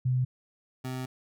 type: tone pair in turn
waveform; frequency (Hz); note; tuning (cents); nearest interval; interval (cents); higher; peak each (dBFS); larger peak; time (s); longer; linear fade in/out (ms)
sine / 25% pulse; 127.2 / 128.9; C3 / C3; -48 / -26; unison; 22; second; -23 / -29; first; 0.05-0.25 / 0.84-1.06; second; 10
effects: none